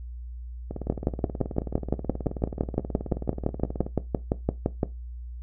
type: two click trains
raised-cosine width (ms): 2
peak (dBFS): -19 / -9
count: 60 / 24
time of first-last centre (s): 0.71-3.865 / 0.9-4.832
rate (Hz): 18.7 / 5.85
effects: noise-tail reverb RT60 0.2 s tail -17 dB re dry + added 60 Hz sine -35 dBFS peak until 5.42 s